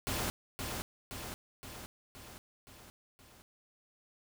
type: noise with echo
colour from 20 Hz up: pink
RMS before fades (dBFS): -35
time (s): 0.07-0.3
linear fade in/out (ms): 0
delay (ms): 520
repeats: 6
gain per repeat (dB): -4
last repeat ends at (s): 3.42
effects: none